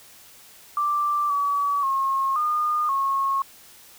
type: tone with pitch steps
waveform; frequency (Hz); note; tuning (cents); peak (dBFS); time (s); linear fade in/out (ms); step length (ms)
sine; 1176 / 1140 / 1080 / 1218 / 1091; D6 / C#6 / C#6 / D#6 / C#6; +2 / +48 / -45 / -37 / -28; -20; 0.77-3.42; 2; 530
effects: white hiss -49 dBFS RMS until 3.98 s